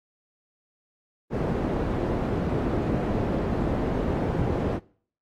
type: low-pass noise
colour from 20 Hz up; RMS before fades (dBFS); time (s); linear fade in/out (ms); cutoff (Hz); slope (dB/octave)
white; -26; 1.3-4.8; 50; 390; 12
effects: noise-tail reverb RT60 0.5 s tail -22 dB re dry + AAC 48 kbps